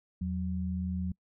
sine tone pair together, 82.41 / 183.99 Hz, E2 / F#3, 0 / -9 cents, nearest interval octave + major second, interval 1391 cents, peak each -34 / -32 dBFS, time 0.21-1.12 s, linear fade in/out 5 ms, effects noise-tail reverb RT60 0.1 s tail -26 dB re dry

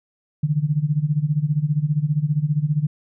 sine tone with tremolo, 149.4 Hz, D3, 30 cents sharp, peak -14 dBFS, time 0.43-2.87 s, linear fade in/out 5 ms, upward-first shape sine, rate 15 Hz, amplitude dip 85%, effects none

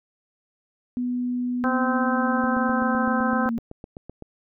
sine tone with pitch glide, 246.9 to 230.4 Hz, B3 to A#3, 0 to -20 cents, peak -23 dBFS, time 0.97-3.58 s, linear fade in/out 0 ms, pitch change -120 cents, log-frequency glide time 1.62-3.01 s
harmonic tone, 258.5 Hz, C4, 21 cents flat, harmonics 1 / 2 / 3 / 4 / 5 / 6, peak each -29 / -29 / -29 / -29 / -29 / -29 dBFS, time 1.64-3.49 s, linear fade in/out 0 ms
click train, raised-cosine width 2 ms, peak -24 dBFS, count 15, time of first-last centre 2.44-4.223 s, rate 7.85 Hz
effects none

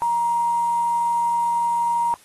sine tone with quantisation, 942 Hz, A#5, 18 cents sharp, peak -18 dBFS, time 0.02-2.14 s, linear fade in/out 0 ms, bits 6, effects white hiss -52 dBFS RMS until 2.24 s + AAC 32 kbps

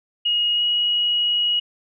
sine tone with pitch glide, 2880 to 2902 Hz, F#7 to F#7, -47 to -34 cents, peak -17 dBFS, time 0.25-1.6 s, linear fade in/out 10 ms, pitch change +13 cents, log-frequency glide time 0.55-0.62 s, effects none

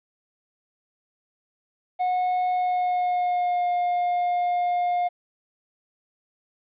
triangle tone with pitch glide, 729 to 710.3 Hz, F#5 to F5, -26 to +29 cents, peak -19 dBFS, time 1.99-5.09 s, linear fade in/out 20 ms, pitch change -45 cents, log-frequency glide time 2.5-3.69 s, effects resampled to 8000 Hz + 10-bit

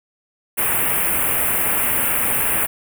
white band-stop noise, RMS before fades -19 dBFS, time 0.57-2.67 s, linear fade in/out 20 ms, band 2800 to 9100 Hz, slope 48 dB/octave, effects none

